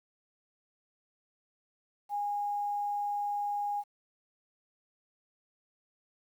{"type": "tone with quantisation", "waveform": "sine", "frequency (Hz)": 820, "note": "G#5", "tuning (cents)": -22, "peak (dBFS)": -30, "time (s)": [2.09, 3.84], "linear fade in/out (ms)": 50, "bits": 10, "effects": []}